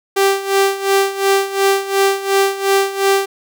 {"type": "tone with tremolo", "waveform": "sawtooth", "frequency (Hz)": 392, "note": "G4", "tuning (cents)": 0, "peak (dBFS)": -6, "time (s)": [0.16, 3.26], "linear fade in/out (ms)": 10, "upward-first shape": "sine", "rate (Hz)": 2.8, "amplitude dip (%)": 80, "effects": []}